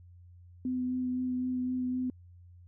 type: tone with vibrato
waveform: sine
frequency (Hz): 252.9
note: B3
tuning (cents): +41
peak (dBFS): -29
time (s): 0.65-2.1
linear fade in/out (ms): 2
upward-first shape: sine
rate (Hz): 3.9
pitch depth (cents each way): 12
effects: added 88 Hz sine -51 dBFS peak until 2.67 s